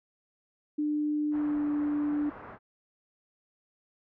sine tone with pitch glide, 298.9 to 294.4 Hz, D4 to D4, +31 to +4 cents, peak -26 dBFS, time 0.78-2.3 s, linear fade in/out 10 ms, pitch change -27 cents, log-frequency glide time 1.29-1.63 s
white low-pass noise, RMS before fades -46 dBFS, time 1.31-2.59 s, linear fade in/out 50 ms, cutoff 1400 Hz, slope 24 dB/octave
effects none

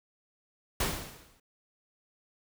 pink noise with exponential decay, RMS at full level -27 dBFS, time 0.8-1.4 s, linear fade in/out 5 ms, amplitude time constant 130 ms, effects none

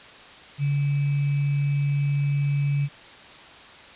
sine tone with sample-and-hold, 142.1 Hz, C#3, 43 cents sharp, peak -20 dBFS, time 0.58-2.89 s, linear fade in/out 50 ms, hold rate 2450 Hz, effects white hiss -45 dBFS RMS until 3.95 s + resampled to 8000 Hz

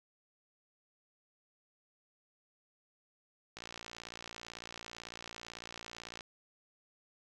click train, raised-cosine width 0.2 ms, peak -27 dBFS, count 154, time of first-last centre 3.57-6.208 s, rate 58 Hz, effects none

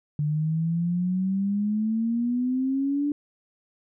sine exponential sweep, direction up, 147.2 to 293.7 Hz, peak -22 dBFS, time 0.19-3.12 s, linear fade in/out 2 ms, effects none

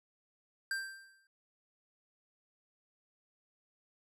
square tone with exponential decay, 1576 Hz, G6, 9 cents sharp, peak -32 dBFS, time 0.71-1.27 s, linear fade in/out 2 ms, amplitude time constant 120 ms, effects low-pass 12000 Hz 12 dB/octave

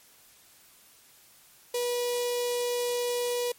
sawtooth tone with notch filter, 485.8 Hz, B4, 29 cents flat, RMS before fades -29 dBFS, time 1.74-3.52 s, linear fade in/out 5 ms, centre 1400 Hz, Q 0.63, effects white hiss -57 dBFS RMS until 3.58 s + MP3 64 kbps

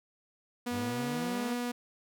sawtooth tone, 243 Hz, B3, 28 cents flat, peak -28 dBFS, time 0.66-1.72 s, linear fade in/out 10 ms
sawtooth exponential sweep, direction up, 92.5 to 247.6 Hz, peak -34 dBFS, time 0.7-1.57 s, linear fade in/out 50 ms
effects none

